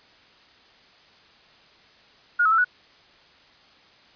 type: tone with pitch steps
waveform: sine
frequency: 1434 / 1290 / 1332 / 1472 Hz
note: F6 / E6 / E6 / F#6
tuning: +45 / -38 / +18 / -9 cents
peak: -16 dBFS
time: 2.39-2.646 s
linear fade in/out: 10 ms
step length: 64 ms
effects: white hiss -54 dBFS RMS until 4.15 s + resampled to 11025 Hz